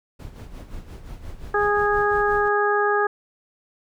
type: noise with tremolo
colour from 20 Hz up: brown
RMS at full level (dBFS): -34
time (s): 0.19-2.49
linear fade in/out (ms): 10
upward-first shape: sine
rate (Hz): 5.7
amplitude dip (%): 65
type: harmonic tone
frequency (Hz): 412.8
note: G#4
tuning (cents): -10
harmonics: 1 / 2 / 3 / 4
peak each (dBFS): -21 / -24 / -24 / -24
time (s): 1.54-3.07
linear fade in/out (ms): 5
effects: none